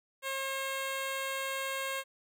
10% pulse tone, 538 Hz, C5, 48 cents sharp, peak -25 dBFS, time 0.22-2.04 s, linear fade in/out 50 ms, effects none

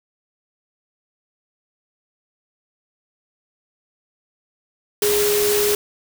sine tone in noise, 414.6 Hz, G#4, 3 cents flat, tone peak -17 dBFS, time 5.02-5.75 s, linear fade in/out 2 ms, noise white, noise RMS -22 dBFS, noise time 5.02-5.75 s, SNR +2 dB, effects none

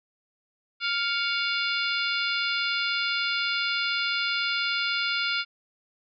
harmonic tone with a mistuned harmonic, 698.5 Hz, F5, in tune, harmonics 2 / 3 / 4 / 5 / 6 / 7, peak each -29 / -31 / -32 / -33 / -34 / -34 dBFS, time 0.8-5.45 s, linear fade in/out 50 ms, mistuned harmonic 3, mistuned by +110 cents, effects none

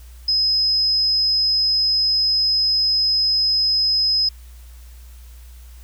sine tone, 5080 Hz, D#8, 35 cents sharp, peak -15 dBFS, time 0.28-4.29 s, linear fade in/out 5 ms, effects added 60 Hz sine -38 dBFS peak until 5.83 s + white hiss -52 dBFS RMS until 5.83 s

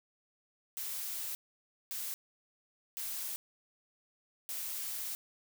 blue noise bursts at uneven times, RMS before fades -39 dBFS, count 4, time 0.77-1.35 / 1.91-2.14 / 2.97-3.36 / 4.49-5.15 s, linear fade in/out 0 ms, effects none

